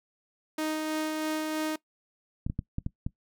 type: tone with tremolo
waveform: sawtooth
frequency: 311.1 Hz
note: D#4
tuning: in tune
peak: -24 dBFS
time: 0.58-1.76 s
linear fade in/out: 5 ms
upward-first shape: sine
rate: 3.1 Hz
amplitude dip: 25%
type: clicks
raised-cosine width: 5 ms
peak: -18 dBFS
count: 6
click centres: 2.465 / 2.499 / 2.591 / 2.784 / 2.864 / 3.065 s
effects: noise-tail reverb RT60 0.1 s tail -20 dB re dry